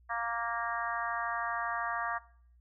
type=harmonic tone; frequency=233.1 Hz; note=A#3; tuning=in tune; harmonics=3 / 4 / 5 / 6 / 7 / 8; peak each=-38 / -39 / -36 / -44 / -39 / -41 dBFS; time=0.09-2.19 s; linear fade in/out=20 ms; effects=noise-tail reverb RT60 0.6 s tail -20 dB re dry + added 60 Hz sine -59 dBFS peak until 2.6 s